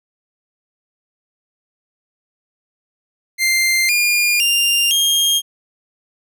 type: tone with pitch steps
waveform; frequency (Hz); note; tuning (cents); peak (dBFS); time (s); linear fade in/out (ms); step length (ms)
sawtooth; 2093 / 2418 / 2794 / 3228; C7 / D7 / F7 / G#7; 0 / +50 / 0 / -50; -10; 3.38-5.42; 50; 510
effects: none